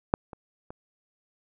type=clicks; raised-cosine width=1 ms; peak=-6 / -26 / -26 dBFS; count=3; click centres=0.139 / 0.332 / 0.705 s; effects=none